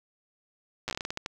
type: slowing click train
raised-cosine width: 0.2 ms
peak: -15 dBFS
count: 12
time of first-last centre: 0.88-1.261 s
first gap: 8 ms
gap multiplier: 1.27
effects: 8-bit